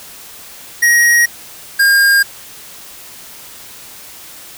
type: tone pair in turn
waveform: square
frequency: 1891 / 1612.9 Hz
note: A#6 / G6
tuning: +24 / +49 cents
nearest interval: minor third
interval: 275 cents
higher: first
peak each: -8 dBFS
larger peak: neither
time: 0.82-1.26 / 1.79-2.23 s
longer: neither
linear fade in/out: 10 ms
effects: white hiss -35 dBFS RMS until 4.57 s